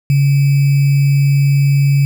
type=tone with sample-and-hold; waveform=sine; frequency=140 Hz; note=C#3; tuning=18 cents sharp; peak=-8 dBFS; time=0.1-2.05 s; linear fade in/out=0 ms; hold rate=2450 Hz; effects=none